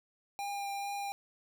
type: tone with vibrato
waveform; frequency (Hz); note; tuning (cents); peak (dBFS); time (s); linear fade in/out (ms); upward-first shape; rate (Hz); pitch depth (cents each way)
square; 802; G5; +39; -36; 0.39-1.12; 0; triangle; 2.3; 13
effects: none